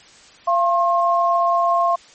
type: tone pair together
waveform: sine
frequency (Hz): 687.1 / 1071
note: F5 / C6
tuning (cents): -28 / +40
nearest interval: minor sixth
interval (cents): 768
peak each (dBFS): -17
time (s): 0.47-1.96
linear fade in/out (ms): 10
effects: white hiss -47 dBFS RMS until 2.14 s + MP3 32 kbps